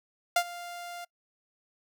sawtooth tone with ADSR envelope, 698.5 Hz, F5, in tune, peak -16 dBFS, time 0.36-1.05 s, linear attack 4 ms, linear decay 67 ms, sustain -19 dB, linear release 10 ms, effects noise-tail reverb RT60 0.1 s tail -25 dB re dry

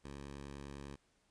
10% pulse tone, 70 Hz, C#2, 18 cents sharp, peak -38 dBFS, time 0.04-0.96 s, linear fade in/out 10 ms, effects pink hiss -75 dBFS RMS until 1.3 s + resampled to 22050 Hz

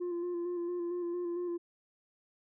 sine tone with vibrato, 349.2 Hz, F4, in tune, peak -30 dBFS, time 0-1.58 s, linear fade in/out 20 ms, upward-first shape square, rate 4.4 Hz, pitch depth 24 cents each way, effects tanh soft clip ceiling -32 dBFS

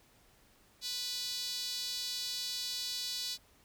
sawtooth tone with high-pass filter, 493.9 Hz, B4, in tune, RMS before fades -38 dBFS, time 0.81-3.38 s, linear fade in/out 50 ms, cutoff 4200 Hz, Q 4, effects pink hiss -65 dBFS RMS until 3.64 s

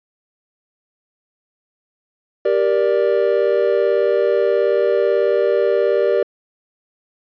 triangle chord, G minor, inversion none, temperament just, 392 / 470.4 / 588 Hz, G4 / Bb4 / D5, 0 / +16 / +2 cents, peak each -16 dBFS, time 2.45-6.23 s, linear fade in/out 5 ms, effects resampled to 11025 Hz

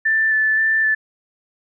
sine tone with vibrato, 1760 Hz, A6, in tune, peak -14 dBFS, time 0.05-0.95 s, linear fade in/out 10 ms, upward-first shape square, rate 1.9 Hz, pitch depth 11 cents each way, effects none

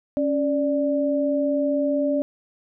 sine tone pair together, 277.2 / 587.3 Hz, C#4 / D5, 0 / 0 cents, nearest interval octave + minor second, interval 1300 cents, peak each -22 dBFS, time 0.17-2.22 s, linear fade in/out 0 ms, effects none

